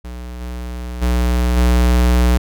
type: tone with level steps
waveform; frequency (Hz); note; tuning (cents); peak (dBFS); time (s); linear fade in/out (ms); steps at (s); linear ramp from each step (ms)
square; 60.9; B1; -24; -28 / -25 / -14 / -11; 0.04-2.38; 10; 0.4 / 1.01 / 1.56; 20
effects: none